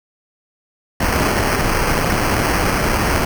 pink noise with sample-and-hold, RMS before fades -17 dBFS, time 1-3.25 s, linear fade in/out 5 ms, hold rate 3675 Hz, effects none

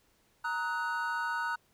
triangle chord, D# minor, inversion second, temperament equal with one note detuned, 932.3 / 1266.3 / 1480 Hz, A#5 / D#6 / F#6, 0 / +30 / 0 cents, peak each -33 / -36 / -32 dBFS, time 0.44-1.56 s, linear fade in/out 10 ms, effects pink hiss -69 dBFS RMS until 1.73 s

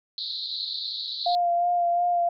white band-pass noise, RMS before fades -32 dBFS, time 0.18-1.35 s, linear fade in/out 0 ms, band 3800 to 4300 Hz, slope 96 dB/octave
sine tone with vibrato, 698.5 Hz, F5, in tune, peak -20 dBFS, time 1.26-2.29 s, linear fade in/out 5 ms, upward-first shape sine, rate 2.8 Hz, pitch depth 21 cents each way
effects none

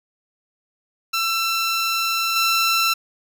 15% pulse tone with level steps, 1342 Hz, E6, 31 cents sharp, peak -13 / -10 dBFS, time 1.13-2.94 s, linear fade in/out 10 ms, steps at 2.36 s, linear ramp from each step 2 ms, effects none

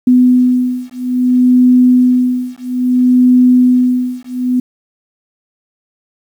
sine beating tone pair, 250.1 / 250.7 Hz, B3 / B3, +22 / +26 cents, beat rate 0.6 Hz, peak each -10 dBFS, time 0.07-4.6 s, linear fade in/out 5 ms, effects 7-bit

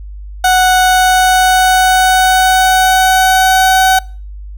30% pulse tone with pitch glide, 740 to 755.1 Hz, F#5 to F#5, 0 to +35 cents, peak -4 dBFS, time 0.44-3.99 s, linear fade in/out 5 ms, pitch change +35 cents, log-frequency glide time 0.76-3.81 s, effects noise-tail reverb RT60 0.4 s tail -25 dB re dry + added 50 Hz sine -25 dBFS peak until 4.57 s

